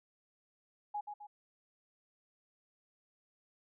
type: tone with echo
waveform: sine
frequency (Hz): 830.6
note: G#5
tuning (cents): 0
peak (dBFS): -35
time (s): 0.94-1.01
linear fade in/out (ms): 10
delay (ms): 130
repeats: 2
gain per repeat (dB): -6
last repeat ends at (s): 1.27
effects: none